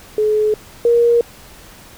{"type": "tone pair in turn", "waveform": "sine", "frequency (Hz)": [426.8, 471.7], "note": ["G#4", "A#4"], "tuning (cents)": [47, 20], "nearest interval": "major second", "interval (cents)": 173, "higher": "second", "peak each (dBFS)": [-12, -9], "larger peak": "second", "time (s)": [[0.18, 0.54], [0.85, 1.21]], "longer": "neither", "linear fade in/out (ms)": 2, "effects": ["pink hiss -41 dBFS RMS until 1.97 s"]}